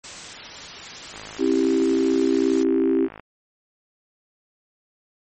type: noise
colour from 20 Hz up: white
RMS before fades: -36 dBFS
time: 0.04-2.63 s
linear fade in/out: 0 ms
type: click train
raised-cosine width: 0.5 ms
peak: -23 dBFS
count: 110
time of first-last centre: 1.14-3.197 s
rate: 53 Hz
type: chord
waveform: sine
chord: C major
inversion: none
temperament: equal with one note detuned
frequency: 268.2 / 329.6 / 392 Hz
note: C4 / E4 / G4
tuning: +43 / 0 / 0 cents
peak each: -21 dBFS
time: 1.38-3.09 s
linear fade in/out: 50 ms
effects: low-pass 10000 Hz 12 dB/octave + MP3 32 kbps